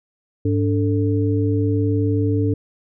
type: tone cluster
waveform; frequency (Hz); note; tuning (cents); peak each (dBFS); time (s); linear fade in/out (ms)
sine; 102.7 / 289.2 / 443.5; G#2 / D4 / A4; -19 / -27 / +14; -18 / -21 / -24; 0.45-2.54; 5
effects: none